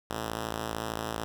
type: ring-modulated tone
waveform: 5% pulse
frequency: 111.1 Hz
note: A2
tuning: 17 cents sharp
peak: -18 dBFS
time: 0.1-1.24 s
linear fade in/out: 0 ms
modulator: 26.6 Hz
effects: none